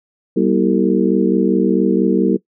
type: harmonic tone with a mistuned harmonic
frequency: 64.5 Hz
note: C2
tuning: 24 cents flat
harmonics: 3 / 4 / 5 / 6 / 7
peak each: -17 / -18 / -17 / -19 / -19 dBFS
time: 0.36-2.37 s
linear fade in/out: 10 ms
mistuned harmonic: 4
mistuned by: -130 cents
effects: noise-tail reverb RT60 0.1 s tail -19 dB re dry